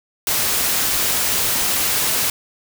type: noise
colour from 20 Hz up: white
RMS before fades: -19 dBFS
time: 0.27-2.3 s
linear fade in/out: 2 ms
effects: none